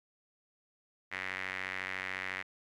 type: tone with band-pass filter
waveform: sawtooth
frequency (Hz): 94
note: F#2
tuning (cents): +28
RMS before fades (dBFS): -39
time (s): 1.11-2.43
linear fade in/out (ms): 20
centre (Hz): 2000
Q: 4.1
effects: none